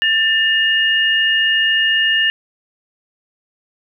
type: tone pair together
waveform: sine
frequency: 1782 / 2848 Hz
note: A6 / F7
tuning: +22 / +33 cents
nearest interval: minor sixth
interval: 811 cents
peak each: -15 dBFS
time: 0.02-2.3 s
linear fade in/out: 0 ms
effects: none